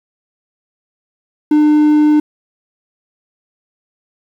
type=tone; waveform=triangle; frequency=301 Hz; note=D4; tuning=43 cents sharp; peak=-5 dBFS; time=1.51-2.2 s; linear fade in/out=5 ms; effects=7-bit